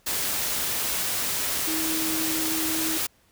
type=tone in noise; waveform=sine; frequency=319.3 Hz; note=D#4; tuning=45 cents sharp; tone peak=-29 dBFS; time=1.67-2.98 s; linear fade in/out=10 ms; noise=white; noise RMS=-27 dBFS; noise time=0.06-3.07 s; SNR=-5 dB; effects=pink hiss -62 dBFS RMS until 3.31 s